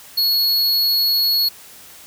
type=tone; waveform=square; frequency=4348 Hz; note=C#8; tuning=34 cents flat; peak=-15 dBFS; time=0.17-1.49 s; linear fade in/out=10 ms; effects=white hiss -42 dBFS RMS until 2.06 s